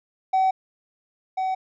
triangle tone pair in turn, 759 / 754.7 Hz, F#5 / F#5, +44 / +34 cents, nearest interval unison, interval 10 cents, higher first, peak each -14 / -20 dBFS, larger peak first, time 0.33-0.51 / 1.37-1.55 s, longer neither, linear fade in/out 10 ms, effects tanh soft clip ceiling -12 dBFS + resampled to 16000 Hz

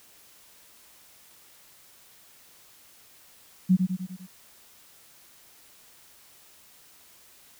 sine tone with echo, 184.8 Hz, F#3, 2 cents flat, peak -15 dBFS, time 3.69-3.77 s, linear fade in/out 20 ms, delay 100 ms, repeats 5, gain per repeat -5 dB, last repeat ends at 4.27 s, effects white hiss -55 dBFS RMS until 7.59 s

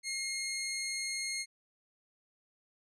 15% pulse tone, 2144 Hz, C7, 42 cents sharp, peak -28 dBFS, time 0.03-1.46 s, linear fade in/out 50 ms, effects resampled to 24000 Hz

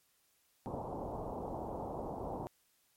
white low-pass noise, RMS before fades -41 dBFS, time 0.66-2.47 s, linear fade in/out 0 ms, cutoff 930 Hz, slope 48 dB/octave, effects white hiss -73 dBFS RMS until 2.96 s + MP3 64 kbps

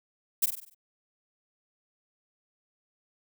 violet noise with echo, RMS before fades -23 dBFS, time 0.42-0.46 s, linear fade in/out 10 ms, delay 48 ms, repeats 6, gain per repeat -6 dB, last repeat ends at 0.748 s, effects none

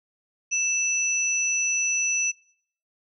sine tone pair together, 2644 / 5930 Hz, E7 / F#8, +5 / +3 cents, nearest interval octave + major second, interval 1398 cents, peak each -26 / -23 dBFS, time 0.51-2.32 s, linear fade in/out 20 ms, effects noise-tail reverb RT60 0.6 s tail -23 dB re dry

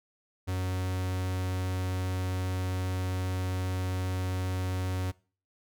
45% pulse tone, 92.5 Hz, F#2, in tune, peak -29 dBFS, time 0.47-5.12 s, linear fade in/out 20 ms, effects noise-tail reverb RT60 0.4 s tail -22 dB re dry

